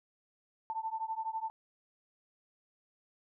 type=beating tone pair; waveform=sine; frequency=884 / 896 Hz; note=A5 / A5; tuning=+8 / +31 cents; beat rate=12 Hz; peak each=-37 / -38 dBFS; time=0.7-1.5 s; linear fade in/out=0 ms; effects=none